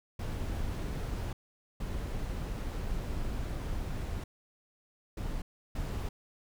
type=noise bursts at uneven times; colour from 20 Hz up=brown; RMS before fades=-35 dBFS; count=4; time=0.19-1.33 / 1.8-4.24 / 5.17-5.42 / 5.75-6.09 s; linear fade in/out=5 ms; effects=none